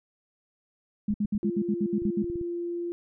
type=tone bursts; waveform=sine; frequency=207.7 Hz; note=G#3; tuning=in tune; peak=-23 dBFS; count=10; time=1.08-2.227 s; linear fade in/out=5 ms; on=58 ms; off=63 ms
type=clicks; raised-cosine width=5 ms; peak=-27 dBFS; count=10; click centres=1.106 / 1.139 / 1.249 / 1.35 / 2.02 / 2.053 / 2.243 / 2.3 / 2.357 / 2.413 s
type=tone; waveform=sine; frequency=345.4 Hz; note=F4; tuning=19 cents flat; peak=-29 dBFS; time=1.43-2.92 s; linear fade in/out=0 ms
effects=none